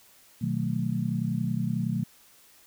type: chord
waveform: sine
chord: B dominant seventh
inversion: none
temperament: just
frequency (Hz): 123.47 / 154.34 / 185.21 / 222.2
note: B2 / D#3 / F#3 / A3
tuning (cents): 0 / -14 / +2 / +17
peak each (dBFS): -31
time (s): 0.41-2.04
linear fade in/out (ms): 10
effects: white hiss -57 dBFS RMS until 2.66 s